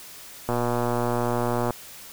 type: click train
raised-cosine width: 1 ms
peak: -11 dBFS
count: 147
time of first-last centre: 0.49-1.707 s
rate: 120 Hz
effects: white hiss -43 dBFS RMS until 2.12 s